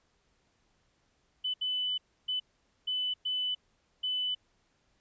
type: tone bursts at uneven times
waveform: sine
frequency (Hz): 3001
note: F#7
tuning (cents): +24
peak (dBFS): -29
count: 6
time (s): 1.44-1.54 / 1.61-1.98 / 2.28-2.4 / 2.87-3.14 / 3.25-3.55 / 4.03-4.35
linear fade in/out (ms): 10
effects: pink hiss -72 dBFS RMS until 5 s + resampled to 16000 Hz